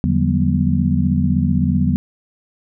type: tone cluster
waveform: sine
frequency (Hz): 83.7 / 146.8 / 180 / 195.7 / 243.2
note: E2 / D3 / F#3 / G3 / B3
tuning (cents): +27 / 0 / -47 / -3 / -26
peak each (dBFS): -20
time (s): 0.04-1.96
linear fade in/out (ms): 0
effects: none